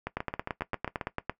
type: two click trains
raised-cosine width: 0.5 ms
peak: -15 / -17 dBFS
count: 11 / 8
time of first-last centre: 0.17-1.296 / 0.07-1.012 s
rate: 8.88 / 7.43 Hz
effects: noise-tail reverb RT60 0.1 s tail -17 dB re dry